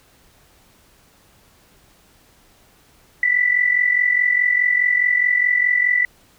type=tone with amplitude modulation; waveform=sine; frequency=1975.5 Hz; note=B6; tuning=in tune; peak=-11 dBFS; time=3.23-6.05 s; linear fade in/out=2 ms; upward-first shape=sine; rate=44.8 Hz; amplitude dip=70%; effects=pink hiss -54 dBFS RMS until 6.38 s